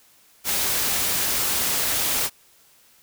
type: noise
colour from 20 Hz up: white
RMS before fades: -23 dBFS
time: 0.44-2.3 s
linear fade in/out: 50 ms
effects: white hiss -56 dBFS RMS until 3.02 s